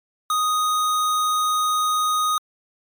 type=tone; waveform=square; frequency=1244.5 Hz; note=D#6; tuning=in tune; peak=-19 dBFS; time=0.3-2.38 s; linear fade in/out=2 ms; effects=MP3 96 kbps